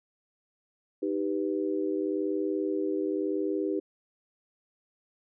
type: chord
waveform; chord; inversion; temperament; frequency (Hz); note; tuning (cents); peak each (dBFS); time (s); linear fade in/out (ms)
sine; Eb augmented; none; equal; 311.1 / 392 / 493.9; Eb4 / G4 / B4; 0 / 0 / 0; -30 / -30 / -35; 1.02-3.8; 10
effects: none